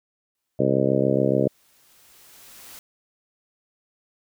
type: noise with exponential growth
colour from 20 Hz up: white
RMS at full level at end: -42 dBFS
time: 0.35-2.79 s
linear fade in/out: 1 ms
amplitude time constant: 530 ms
type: harmonic tone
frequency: 67 Hz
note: C2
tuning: 42 cents sharp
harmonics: 2 / 3 / 4 / 5 / 6 / 7 / 8 / 9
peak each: -26 / -26 / -26 / -26 / -26 / -26 / -26 / -26 dBFS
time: 0.59-1.48 s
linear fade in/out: 5 ms
effects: none